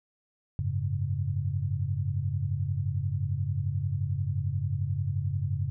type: chord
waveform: sine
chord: F# suspended second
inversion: none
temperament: equal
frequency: 92.5 / 103.83 / 138.59 Hz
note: F#2 / G#2 / C#3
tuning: 0 / 0 / 0 cents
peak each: -31 dBFS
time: 0.59-5.7 s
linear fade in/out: 0 ms
effects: none